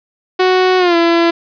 sawtooth tone with pitch glide, 370 to 337.3 Hz, F#4 to E4, 0 to +40 cents, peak -5 dBFS, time 0.39-1.31 s, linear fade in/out 10 ms, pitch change -160 cents, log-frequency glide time 0.78-0.96 s, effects resampled to 11025 Hz + 7-bit

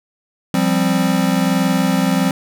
square chord, F suspended second, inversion none, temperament equal, 174.61 / 196 / 261.6 Hz, F3 / G3 / C4, 0 / 0 / 0 cents, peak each -19 dBFS, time 0.54-2.31 s, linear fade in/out 2 ms, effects none

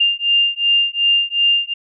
sine beating tone pair, 2799 / 2801.7 Hz, F7 / F7, +3 / +5 cents, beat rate 2.7 Hz, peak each -16 dBFS, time 0-1.74 s, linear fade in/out 10 ms, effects none

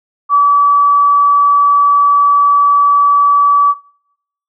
sine tone, 1148 Hz, D6, 40 cents flat, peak -5 dBFS, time 0.29-3.75 s, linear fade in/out 50 ms, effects noise-tail reverb RT60 0.8 s tail -25 dB re dry

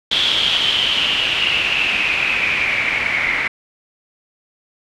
white noise with low-pass filter sweep, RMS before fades -18 dBFS, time 0.11-3.48 s, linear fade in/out 5 ms, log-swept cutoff 3400 to 2100 Hz, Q 8.4, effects none

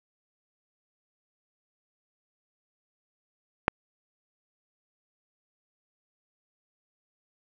click, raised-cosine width 0.5 ms, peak -4 dBFS, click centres 3.681 s, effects none

